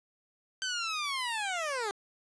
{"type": "linear sweep", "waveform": "15% pulse", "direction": "down", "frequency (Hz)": [1554, 388.3], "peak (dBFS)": -25, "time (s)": [0.62, 1.91], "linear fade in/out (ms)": 0, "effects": ["resampled to 22050 Hz", "11-bit"]}